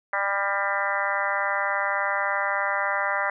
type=harmonic tone with a mistuned harmonic; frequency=198.7 Hz; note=G3; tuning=24 cents sharp; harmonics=3 / 4 / 5 / 6 / 7 / 8 / 9 / 10; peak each=-31 / -31 / -31 / -31 / -31 / -31 / -31 / -31 dBFS; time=0.13-3.3 s; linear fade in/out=2 ms; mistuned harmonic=9; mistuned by=+19 cents; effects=none